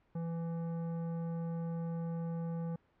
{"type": "tone with tanh clipping", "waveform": "triangle", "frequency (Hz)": 166.8, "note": "E3", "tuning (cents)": 21, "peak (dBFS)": -37, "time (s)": [0.15, 2.76], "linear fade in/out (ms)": 5, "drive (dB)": 17, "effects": ["pink hiss -71 dBFS RMS until 3 s", "low-pass 2000 Hz 12 dB/octave"]}